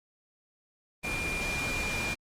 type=tone in noise; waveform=sine; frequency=2403 Hz; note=D7; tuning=39 cents sharp; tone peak=-32 dBFS; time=1.03-2.15 s; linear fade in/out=20 ms; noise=pink; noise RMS=-34 dBFS; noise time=1.03-2.15 s; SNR=-1 dB; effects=low-pass 9000 Hz 12 dB/octave + Opus 24 kbps